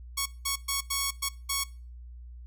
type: tone bursts at uneven times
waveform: 5% pulse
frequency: 1108.7 Hz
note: C#6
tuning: in tune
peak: -15 dBFS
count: 6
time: 0.17-0.26 / 0.45-0.56 / 0.68-0.81 / 0.9-1.11 / 1.22-1.29 / 1.49-1.64 s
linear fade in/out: 10 ms
effects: noise-tail reverb RT60 0.4 s tail -22 dB re dry + added 60 Hz sine -42 dBFS peak until 2.46 s